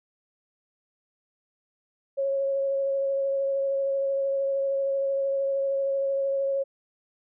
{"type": "tone with vibrato", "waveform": "sine", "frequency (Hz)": 548, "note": "C#5", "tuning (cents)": -20, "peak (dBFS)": -23, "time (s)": [2.17, 6.64], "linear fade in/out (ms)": 20, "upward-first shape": "sine", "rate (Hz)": 13, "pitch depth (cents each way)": 13, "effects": []}